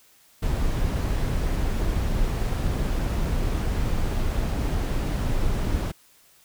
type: noise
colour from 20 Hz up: brown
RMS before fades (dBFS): -24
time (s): 0.42-5.92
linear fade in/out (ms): 10
effects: white hiss -57 dBFS RMS until 6.44 s